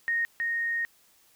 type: tone pair in turn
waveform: sine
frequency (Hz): 1858 / 1858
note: A#6 / A#6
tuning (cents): -6 / -6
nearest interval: unison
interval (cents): 0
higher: neither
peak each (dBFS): -24 / -26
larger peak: first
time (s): 0.08-0.25 / 0.4-0.85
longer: second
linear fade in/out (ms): 0
effects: white hiss -62 dBFS RMS until 1.35 s